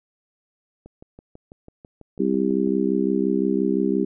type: click train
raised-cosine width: 2 ms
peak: -29 dBFS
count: 12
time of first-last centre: 0.86-2.672 s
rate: 6.07 Hz
type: harmonic tone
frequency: 65.8 Hz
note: C2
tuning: 10 cents sharp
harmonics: 3 / 4 / 5 / 6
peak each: -24 / -24 / -24 / -24 dBFS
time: 2.19-4.05 s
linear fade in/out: 10 ms
effects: none